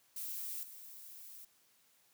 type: noise with level steps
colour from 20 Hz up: violet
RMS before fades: -42 / -52 dBFS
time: 0.16-1.45 s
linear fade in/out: 5 ms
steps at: 0.63 s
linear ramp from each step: 2 ms
effects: white hiss -70 dBFS RMS until 2.13 s + high-pass 80 Hz 12 dB/octave